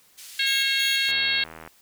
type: band-pass noise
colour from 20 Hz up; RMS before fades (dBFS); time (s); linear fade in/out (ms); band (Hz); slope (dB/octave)
white; -43; 0.17-1.12; 20; 2700 to 10000; 12
type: harmonic tone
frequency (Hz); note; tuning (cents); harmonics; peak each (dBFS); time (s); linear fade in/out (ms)
543; C#5; -36; 3 / 4 / 5 / 6 / 7 / 8; -28 / -28 / -28 / -28 / -28 / -28; 0.39-1.44; 5
type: tone with tremolo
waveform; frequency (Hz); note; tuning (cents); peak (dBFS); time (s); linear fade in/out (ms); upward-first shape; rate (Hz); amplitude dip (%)
sawtooth; 3322; G#7; 0; -25; 0.46-1.12; 10; square; 3; 65
type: click train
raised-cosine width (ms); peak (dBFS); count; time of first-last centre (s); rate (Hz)
0.5; -25; 48; 1.09-1.675; 80.3
effects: white hiss -58 dBFS RMS until 1.81 s